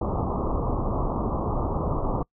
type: low-pass noise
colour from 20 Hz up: pink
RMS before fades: -26 dBFS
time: 0.01-2.23 s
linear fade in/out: 5 ms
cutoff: 1200 Hz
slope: 96 dB/octave
effects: noise-tail reverb RT60 0.1 s tail -26 dB re dry